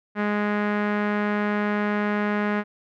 sawtooth tone with low-pass filter, 207.7 Hz, G#3, in tune, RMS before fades -24 dBFS, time 0.15-2.64 s, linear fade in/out 50 ms, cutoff 1800 Hz, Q 2.2, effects none

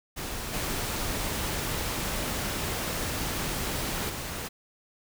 pink noise with level steps, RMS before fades -35 / -31 / -35 dBFS, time 0.16-4.49 s, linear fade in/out 20 ms, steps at 0.53 / 4.09 s, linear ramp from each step 10 ms, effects none

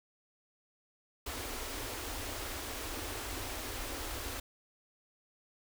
pink band-stop noise, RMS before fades -40 dBFS, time 1.26-4.4 s, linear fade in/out 5 ms, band 110 to 240 Hz, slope 96 dB/octave, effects none

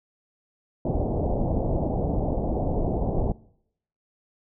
pink low-pass noise, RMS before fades -25 dBFS, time 0.85-3.32 s, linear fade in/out 2 ms, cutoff 780 Hz, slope 48 dB/octave, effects noise-tail reverb RT60 0.7 s tail -22 dB re dry

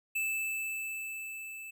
square tone with level ramp, 2632 Hz, E7, 3 cents flat, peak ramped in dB -30 to -43 dBFS, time 0.15-1.71 s, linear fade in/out 10 ms, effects none

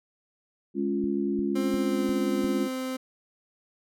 sine chord, Db major, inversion second, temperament equal, 207.7 / 277.2 / 349.2 Hz, Ab3 / Db4 / F4, 0 / 0 / 0 cents, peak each -29 dBFS, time 0.74-2.69 s, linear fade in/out 50 ms
click train, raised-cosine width 5 ms, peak -30 dBFS, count 5, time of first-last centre 1.04-2.444 s, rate 2.85 Hz
30% pulse tone with pitch glide, 263.6 to 259.4 Hz, C4 to C4, +13 to -15 cents, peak -27 dBFS, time 1.55-2.97 s, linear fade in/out 10 ms, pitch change -28 cents, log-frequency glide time 1.74-2.05 s
effects none

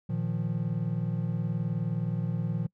triangle chord, Bb suspended fourth, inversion none, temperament equal, 116.54 / 155.56 / 174.61 Hz, Bb2 / Eb3 / F3, 0 / 0 / 0 cents, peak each -30 dBFS, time 0.09-2.67 s, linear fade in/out 10 ms, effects noise-tail reverb RT60 0.1 s tail -25 dB re dry

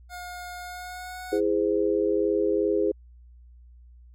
25% pulse tone with pitch glide, 716 to 734.9 Hz, F5 to F#5, +43 to -12 cents, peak -32 dBFS, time 0.09-1.41 s, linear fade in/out 50 ms, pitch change +45 cents, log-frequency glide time 0.6-1.21 s
sine chord, E augmented, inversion none, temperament just, 329.6 / 412 / 515 Hz, E4 / G#4 / B#4, 0 / -14 / -28 cents, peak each -26 / -23 / -27 dBFS, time 1.32-2.92 s, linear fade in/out 10 ms
effects added 60 Hz sine -47 dBFS peak until 4.14 s + MP3 96 kbps

